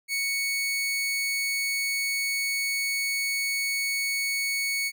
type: tone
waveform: sawtooth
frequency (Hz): 2220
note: C#7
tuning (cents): +2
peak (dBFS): -22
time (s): 0.08-4.92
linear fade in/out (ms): 50
effects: none